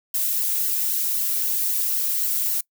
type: noise with flanger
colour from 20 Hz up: violet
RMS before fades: -23 dBFS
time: 0.14-2.61 s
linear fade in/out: 5 ms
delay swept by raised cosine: 0.81 to 2.71 ms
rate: 3.8 Hz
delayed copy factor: -0.7
effects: noise-tail reverb RT60 0.1 s tail -24 dB re dry